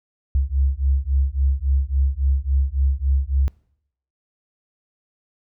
sine beating tone pair, 66.3 / 69.9 Hz, C2 / C#2, +23 / +15 cents, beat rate 3.6 Hz, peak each -20 dBFS, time 0.35-3.48 s, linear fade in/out 0 ms, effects noise-tail reverb RT60 0.7 s tail -23 dB re dry

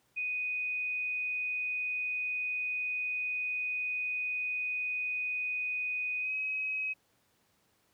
sine tone with pitch glide, 2489 to 2541 Hz, D#7 to D#7, 0 to +36 cents, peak -31 dBFS, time 0.16-6.94 s, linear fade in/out 20 ms, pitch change +36 cents, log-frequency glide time 6.2-6.34 s, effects pink hiss -71 dBFS RMS until 7.93 s + high-pass 100 Hz 12 dB/octave

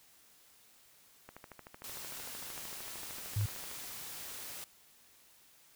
click train, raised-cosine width 0.5 ms, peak -33 dBFS, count 33, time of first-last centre 1.29-3.714 s, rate 13.2 Hz
white noise, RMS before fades -45 dBFS, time 1.84-4.64 s, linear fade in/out 0 ms
sine tone, 103.83 Hz, G#2, in tune, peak -29 dBFS, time 3.36-3.46 s, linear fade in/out 5 ms
effects white hiss -63 dBFS RMS until 5.75 s

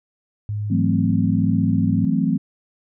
sine tone with vibrato, 103.83 Hz, G#2, in tune, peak -22 dBFS, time 0.49-2.05 s, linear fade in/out 0 ms, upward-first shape square, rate 2 Hz, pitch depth 11 cents each way
sine chord, F# half-diminished seventh, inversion third, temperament equal, 164.81 / 185 / 220 / 261.6 Hz, E3 / F#3 / A3 / C4, 0 / 0 / 0 / 0 cents, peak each -22 dBFS, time 0.7-2.38 s, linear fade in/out 10 ms
effects none

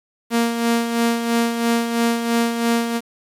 sawtooth tone with tremolo, 233.1 Hz, A#3, in tune, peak -11 dBFS, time 0.3-3.01 s, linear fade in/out 50 ms, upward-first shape sine, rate 3 Hz, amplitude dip 55%, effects resampled to 32000 Hz + 7-bit

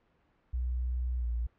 sine tone with pitch glide, 61.74 to 58.65 Hz, B1 to A#1, 0 to +11 cents, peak -29 dBFS, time 0.53-1.47 s, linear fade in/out 10 ms, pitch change -89 cents, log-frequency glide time 1.18-1.26 s, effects pink hiss -70 dBFS RMS until 1.58 s + low-pass 2000 Hz 12 dB/octave

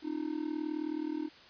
triangle tone with amplitude modulation, 307 Hz, D#4, 23 cents flat, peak -27 dBFS, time 0.02-1.3 s, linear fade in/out 50 ms, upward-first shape sine, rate 39.1 Hz, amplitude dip 90%, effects white hiss -55 dBFS RMS until 1.49 s + resampled to 11025 Hz

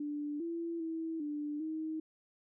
sine tone with pitch steps, 293.9 / 335.9 / 325 / 295.7 / 315.5 Hz, D4 / E4 / E4 / D4 / D#4, +1 / +33 / -24 / +12 / +24 cents, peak -35 dBFS, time 0-2 s, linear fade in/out 5 ms, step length 400 ms, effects none

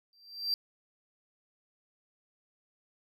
triangle tone with exponential growth, 4706 Hz, D8, 3 cents sharp, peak -24 dBFS, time 0.13-0.54 s, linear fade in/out 1 ms, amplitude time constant 89 ms, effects none

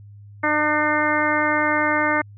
harmonic tone, 301.7 Hz, D4, 47 cents sharp, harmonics 1 / 2 / 3 / 4 / 5 / 6 / 7, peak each -25 / -25 / -25 / -25 / -25 / -25 / -25 dBFS, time 0.43-2.22 s, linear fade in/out 10 ms, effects added 102 Hz sine -40 dBFS peak until 2.37 s

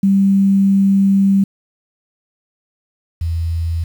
sine tone pair in turn, 196 / 83.08 Hz, G3 / E2, 0 / +14 cents, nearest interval octave + minor third, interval 1486 cents, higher first, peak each -9 / -16 dBFS, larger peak first, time 0.03-1.44 / 3.21-3.84 s, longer first, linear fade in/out 5 ms, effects 7-bit

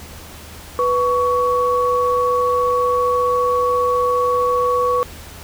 sine tone pair together, 493.9 / 1121.3 Hz, B4 / C#6, 0 / +20 cents, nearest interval octave + major second, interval 1420 cents, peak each -17 dBFS, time 0.79-5.03 s, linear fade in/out 0 ms, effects added 78 Hz sine -40 dBFS peak until 5.43 s + pink hiss -38 dBFS RMS until 5.43 s

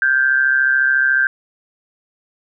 sine tone with amplitude modulation, 1568 Hz, G6, in tune, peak -9 dBFS, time 0.02-1.27 s, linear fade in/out 2 ms, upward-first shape sine, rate 134 Hz, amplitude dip 65%, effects none

